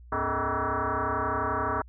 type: tone with frequency modulation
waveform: sine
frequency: 103.8 Hz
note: G#2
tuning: in tune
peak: -25 dBFS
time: 0.12-1.82 s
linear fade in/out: 5 ms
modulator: 176 Hz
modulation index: 7.8
effects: added 60 Hz sine -46 dBFS peak until 1.88 s